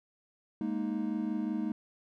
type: chord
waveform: triangle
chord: Ab suspended second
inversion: none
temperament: equal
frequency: 207.7 / 233.1 / 311.1 Hz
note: Ab3 / Bb3 / Eb4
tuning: 0 / 0 / 0 cents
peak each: -33 dBFS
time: 0.61-1.72 s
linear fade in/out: 2 ms
effects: none